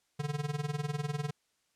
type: tone with tremolo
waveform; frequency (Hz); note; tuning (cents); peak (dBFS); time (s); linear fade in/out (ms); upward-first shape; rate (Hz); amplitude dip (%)
square; 146.83; D3; 0; -30; 0.19-1.31; 10; sine; 20; 85
effects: white hiss -75 dBFS RMS until 1.75 s + low-pass 9000 Hz 12 dB/octave